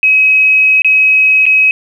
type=tone with dropouts; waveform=sine; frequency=2547 Hz; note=D#7; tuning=40 cents sharp; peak=-5 dBFS; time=0.03-1.71 s; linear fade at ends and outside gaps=1 ms; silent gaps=0.82-0.846 / 1.456-1.464 s; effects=7-bit